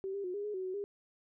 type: tone with pitch steps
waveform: sine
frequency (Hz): 385.5 / 399.4 / 362.4 / 407.7 / 418.4 / 374.6 / 372.1 / 405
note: G4 / G4 / F#4 / G#4 / G#4 / F#4 / F#4 / G#4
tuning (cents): -29 / +32 / -36 / -32 / +13 / +21 / +10 / -43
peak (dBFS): -35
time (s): 0.04-0.84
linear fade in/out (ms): 0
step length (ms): 100
effects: none